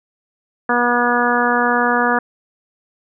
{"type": "harmonic tone", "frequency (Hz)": 241.9, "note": "B3", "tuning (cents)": -36, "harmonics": [1, 2, 3, 4, 5, 6, 7], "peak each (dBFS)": [-21, -21, -21, -21, -21, -21, -21], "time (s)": [0.69, 2.19], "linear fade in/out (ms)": 5, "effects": []}